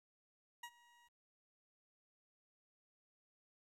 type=tone with ADSR envelope; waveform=20% pulse; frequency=953 Hz; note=A#5; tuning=38 cents sharp; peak=-40 dBFS; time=0.63-1.09 s; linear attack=6 ms; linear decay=60 ms; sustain=-22 dB; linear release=22 ms; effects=resampled to 32000 Hz + 13-bit